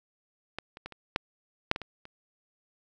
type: clicks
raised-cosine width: 0.3 ms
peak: -18 / -28 / -23 / -29 / -10 / -6 / -18 / -23 / -30 dBFS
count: 9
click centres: 0.586 / 0.771 / 0.86 / 0.923 / 1.161 / 1.714 / 1.761 / 1.817 / 2.054 s
effects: none